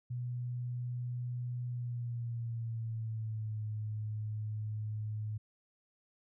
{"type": "tone with pitch glide", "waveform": "sine", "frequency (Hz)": [122.6, 107.35], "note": ["B2", "A2"], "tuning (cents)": [-12, -42], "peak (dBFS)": -35, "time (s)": [0.1, 5.38], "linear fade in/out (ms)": 10, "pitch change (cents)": -230, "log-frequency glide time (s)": [1.68, 3.63], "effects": []}